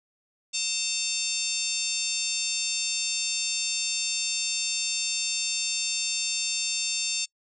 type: harmonic tone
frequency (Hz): 900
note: A5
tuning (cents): +39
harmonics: 3 / 4 / 5 / 6 / 7 / 8 / 9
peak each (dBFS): -34 / -34 / -34 / -34 / -34 / -34 / -34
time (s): 0.53-7.26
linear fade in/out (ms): 20
effects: noise-tail reverb RT60 0.1 s tail -26 dB re dry